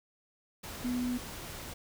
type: tone in noise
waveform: sine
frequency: 246.9 Hz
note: B3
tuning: in tune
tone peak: -30 dBFS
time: 0.84-1.18 s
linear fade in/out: 10 ms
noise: pink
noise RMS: -43 dBFS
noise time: 0.63-1.74 s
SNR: +10 dB
effects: none